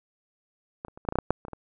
clicks, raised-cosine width 1 ms, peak -20 / -30 / -30 / -30 / -9 / -17 / -12 / -6 / -7 / -25 / -24 / -23 dBFS, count 12, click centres 0.849 / 0.883 / 0.975 / 1.051 / 1.088 / 1.124 / 1.156 / 1.187 / 1.306 / 1.451 / 1.483 / 1.533 s, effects none

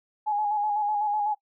sine tone with vibrato, 836 Hz, G#5, 11 cents sharp, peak -23 dBFS, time 0.26-1.35 s, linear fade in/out 20 ms, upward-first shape square, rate 8 Hz, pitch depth 33 cents each way, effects noise-tail reverb RT60 0.1 s tail -23 dB re dry

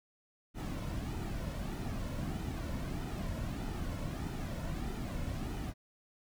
brown noise with flanger, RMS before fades -38 dBFS, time 0.54-5.74 s, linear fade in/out 50 ms, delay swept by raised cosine 1.8 to 2.53 ms, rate 1.6 Hz, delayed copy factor -0.55, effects none

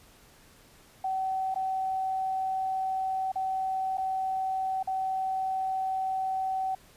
sine tone with dropouts, 761 Hz, F#5, 48 cents sharp, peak -27 dBFS, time 1.04-6.75 s, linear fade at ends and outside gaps 5 ms, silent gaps 1.544-1.558 / 3.319-3.356 / 3.973-3.98 / 4.829-4.873 s, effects pink hiss -57 dBFS RMS until 6.96 s + resampled to 32000 Hz

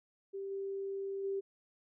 sine tone with level steps, 392 Hz, G4, in tune, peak -38 / -36 / -33 dBFS, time 0.33-1.41 s, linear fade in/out 20 ms, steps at 0.5 / 1.23 s, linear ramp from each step 20 ms, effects none

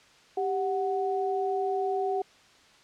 sine tone pair together, 392 / 741.6 Hz, G4 / F#5, 0 / +4 cents, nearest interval major seventh, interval 1104 cents, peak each -28 / -29 dBFS, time 0.37-2.22 s, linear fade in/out 5 ms, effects white hiss -57 dBFS RMS until 2.83 s + low-pass 5000 Hz 12 dB/octave

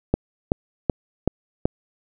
click train, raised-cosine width 2 ms, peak -4 dBFS, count 5, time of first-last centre 0.14-1.655 s, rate 2.64 Hz, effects none

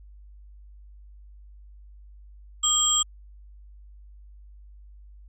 sine tone cluster, 1224 / 3210 / 7620 Hz, D#6 / G7 / A#8, -29 / +40 / +37 cents, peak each -30 / -23 / -21 dBFS, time 2.63-3.03 s, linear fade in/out 10 ms, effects tanh soft clip ceiling -11 dBFS + added 50 Hz sine -45 dBFS peak until 5.28 s

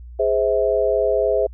sine chord, Ab augmented, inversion none, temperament just, 415.3 / 519.1 / 648.9 Hz, Ab4 / C5 / E5, 0 / -14 / -27 cents, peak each -20 dBFS, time 0.19-1.47 s, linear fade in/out 10 ms, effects added 60 Hz sine -35 dBFS peak until 1.53 s

